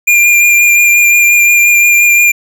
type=tone with vibrato; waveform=square; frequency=2400 Hz; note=D7; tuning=37 cents sharp; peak=-5 dBFS; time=0.07-2.32 s; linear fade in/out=10 ms; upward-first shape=triangle; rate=5.7 Hz; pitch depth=19 cents each way; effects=none